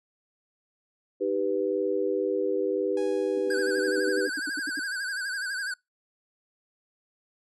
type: chord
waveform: sine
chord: Eb augmented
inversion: none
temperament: equal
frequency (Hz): 311.1 / 392 / 493.9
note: Eb4 / G4 / B4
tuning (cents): 0 / 0 / 0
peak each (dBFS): -32 / -27 / -28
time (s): 1.2-4.28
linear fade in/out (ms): 20
type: tone with exponential decay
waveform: sawtooth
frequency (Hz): 829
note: G#5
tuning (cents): -3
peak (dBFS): -36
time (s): 2.97-5.23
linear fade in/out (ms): 2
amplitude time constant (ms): 490
type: tone bursts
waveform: sine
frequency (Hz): 295.1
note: D4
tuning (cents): +8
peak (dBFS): -32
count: 15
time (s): 3.37-4.796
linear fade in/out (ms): 5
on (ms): 26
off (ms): 74
type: tone with vibrato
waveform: square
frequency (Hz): 1558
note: G6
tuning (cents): -11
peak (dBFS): -30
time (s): 3.5-5.74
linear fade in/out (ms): 5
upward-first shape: sine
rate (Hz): 12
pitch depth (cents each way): 95
effects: noise-tail reverb RT60 0.2 s tail -26 dB re dry + resampled to 24000 Hz